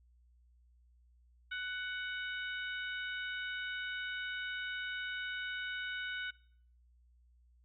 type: harmonic tone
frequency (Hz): 744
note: F#5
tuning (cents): +9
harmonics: 2 / 3 / 4 / 5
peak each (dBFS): -38 / -46 / -47 / -48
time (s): 1.51-6.31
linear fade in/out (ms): 10
effects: noise-tail reverb RT60 0.6 s tail -22 dB re dry + added 60 Hz sine -63 dBFS peak until 7.64 s